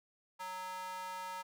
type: tone with high-pass filter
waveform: square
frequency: 185 Hz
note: F#3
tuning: in tune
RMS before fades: -43 dBFS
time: 0.39-1.43 s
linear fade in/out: 20 ms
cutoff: 980 Hz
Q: 3.5
effects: none